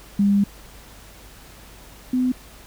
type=tone pair in turn; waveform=sine; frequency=201 / 253.2 Hz; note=G3 / B3; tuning=+44 / +43 cents; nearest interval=major third; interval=399 cents; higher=second; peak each=-14 / -17 dBFS; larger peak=first; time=0.19-0.44 / 2.13-2.32 s; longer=first; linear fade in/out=5 ms; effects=added 50 Hz sine -47 dBFS peak until 2.66 s + pink hiss -46 dBFS RMS until 2.66 s